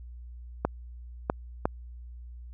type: clicks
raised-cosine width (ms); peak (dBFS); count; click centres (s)
1; -10; 3; 0.65 / 1.299 / 1.655
effects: added 60 Hz sine -41 dBFS peak until 2.53 s